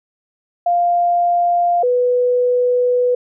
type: tone pair in turn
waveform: sine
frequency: 698.5 / 493.9 Hz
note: F5 / B4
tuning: 0 / 0 cents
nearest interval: tritone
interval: 600 cents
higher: first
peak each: -12 dBFS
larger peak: neither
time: 0.66-1.83 / 1.83-3.15 s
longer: second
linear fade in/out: 5 ms
effects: none